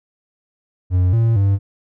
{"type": "tone with pitch steps", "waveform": "triangle", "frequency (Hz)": [90.8, 114.6, 98.7], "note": ["F#2", "A#2", "G2"], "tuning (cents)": [-32, -29, 12], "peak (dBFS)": -10, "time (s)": [0.9, 1.59], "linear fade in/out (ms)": 50, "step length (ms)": 230, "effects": []}